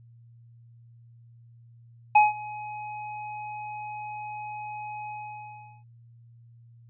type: tone with ADSR envelope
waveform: square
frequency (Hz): 843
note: G#5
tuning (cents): +26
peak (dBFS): -13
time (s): 2.15-5.84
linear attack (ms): 8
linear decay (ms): 170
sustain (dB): -22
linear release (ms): 750
effects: added 117 Hz sine -50 dBFS peak until 6.89 s + resampled to 8000 Hz